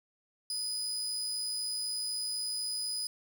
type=tone; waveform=30% pulse; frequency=4978 Hz; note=D#8; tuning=in tune; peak=-30 dBFS; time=0.5-3.07 s; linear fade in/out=2 ms; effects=10-bit